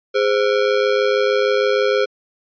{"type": "ring-modulated tone", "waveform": "square", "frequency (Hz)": 466.2, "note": "A#4", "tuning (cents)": 0, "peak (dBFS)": -12, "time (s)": [0.14, 2.06], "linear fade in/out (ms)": 20, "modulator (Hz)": 53.2, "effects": ["resampled to 11025 Hz"]}